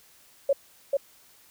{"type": "tone with echo", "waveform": "sine", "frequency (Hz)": 555, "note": "C#5", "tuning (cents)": 2, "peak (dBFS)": -18, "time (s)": [0.49, 0.53], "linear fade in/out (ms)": 5, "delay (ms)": 440, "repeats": 1, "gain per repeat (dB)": -2, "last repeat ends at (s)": 0.97, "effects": ["white hiss -57 dBFS RMS until 1.5 s"]}